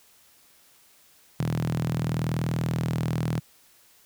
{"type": "tone with high-pass filter", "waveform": "sawtooth", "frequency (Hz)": 40.48, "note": "E1", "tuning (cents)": -31, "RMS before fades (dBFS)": -27, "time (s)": [1.39, 3.4], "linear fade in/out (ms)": 10, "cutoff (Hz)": 140, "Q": 6.3, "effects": ["white hiss -58 dBFS RMS until 4.05 s"]}